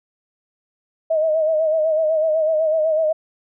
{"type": "tone with vibrato", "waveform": "sine", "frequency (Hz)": 631, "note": "D#5", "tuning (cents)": 24, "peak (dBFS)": -15, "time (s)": [1.1, 3.13], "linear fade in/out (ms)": 10, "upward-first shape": "sine", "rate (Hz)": 8, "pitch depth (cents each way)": 56, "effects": []}